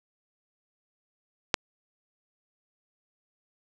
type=click; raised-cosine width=0.2 ms; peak=-3 dBFS; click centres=1.542 s; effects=none